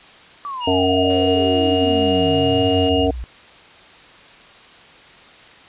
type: exponential sweep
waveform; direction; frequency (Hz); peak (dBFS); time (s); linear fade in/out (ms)
sine; down; 1174.7 to 57.1; -25; 0.45-3.24; 0
type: tone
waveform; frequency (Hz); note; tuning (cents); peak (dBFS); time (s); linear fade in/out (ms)
sine; 2844; F7; +31; -23; 0.6-3.08; 50
type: harmonic tone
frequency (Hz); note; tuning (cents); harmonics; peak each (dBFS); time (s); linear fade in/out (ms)
92.5; F#2; 0; 1 / 3 / 5 / 7 / 8; -25 / -19 / -19 / -22 / -24; 0.67-3.11; 5
type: click train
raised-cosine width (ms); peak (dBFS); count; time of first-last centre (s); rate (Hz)
0.2; -23; 339; 1.1-2.888; 189
effects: white hiss -44 dBFS RMS until 5.68 s + resampled to 8000 Hz